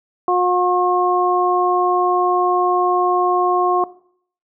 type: harmonic tone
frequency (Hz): 360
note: F#4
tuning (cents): -47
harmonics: 1 / 2 / 3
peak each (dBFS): -18 / -18 / -18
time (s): 0.28-3.84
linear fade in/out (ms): 2
effects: noise-tail reverb RT60 0.6 s tail -19 dB re dry